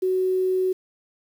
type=tone with quantisation; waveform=sine; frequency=372.5 Hz; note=F#4; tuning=12 cents sharp; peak=-19 dBFS; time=0.02-0.73 s; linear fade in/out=10 ms; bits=8; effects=none